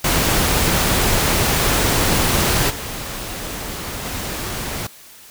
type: noise with level steps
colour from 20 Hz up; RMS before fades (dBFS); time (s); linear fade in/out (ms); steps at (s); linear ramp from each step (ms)
pink; -17 / -28 / -26; 0.04-4.87; 5; 2.69 / 4.04; 20
effects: white hiss -43 dBFS RMS until 5.3 s